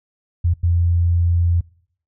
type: tone bursts at uneven times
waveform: sine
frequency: 86 Hz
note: F2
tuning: 26 cents flat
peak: -13 dBFS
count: 2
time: 0.44-0.54 / 0.63-1.61 s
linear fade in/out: 10 ms
effects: noise-tail reverb RT60 0.6 s tail -24 dB re dry